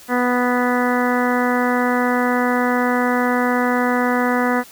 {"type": "harmonic tone", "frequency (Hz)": 246.9, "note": "B3", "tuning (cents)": 0, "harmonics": [1, 2, 3, 4, 5, 6, 7, 8], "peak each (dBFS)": [-19, -22, -24, -25, -26, -27, -27, -28], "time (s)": [0.08, 4.64], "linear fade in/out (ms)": 50, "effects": ["white hiss -43 dBFS RMS until 4.71 s"]}